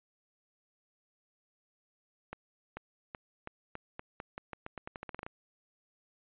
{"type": "accelerating click train", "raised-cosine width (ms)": 0.5, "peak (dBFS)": -25, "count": 19, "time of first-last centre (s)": [2.33, 5.265], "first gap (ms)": 440, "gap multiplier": 0.86, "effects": ["resampled to 8000 Hz"]}